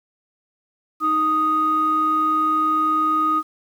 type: tone pair together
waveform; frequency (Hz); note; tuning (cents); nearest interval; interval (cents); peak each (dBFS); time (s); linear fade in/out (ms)
sine; 311.5 / 1244.5; D#4 / D#6; +2 / 0; 2 octaves; 2398; -24 / -16; 1-3.43; 50
effects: tanh soft clip ceiling -10 dBFS + 8-bit